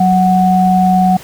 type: tone pair together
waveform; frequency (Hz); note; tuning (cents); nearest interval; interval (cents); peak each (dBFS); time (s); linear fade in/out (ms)
sine; 185 / 740.8; F#3 / F#5; 0 / +2; 2 octaves; 2402; -10; 0-1.17; 5
effects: pink hiss -34 dBFS RMS until 1.23 s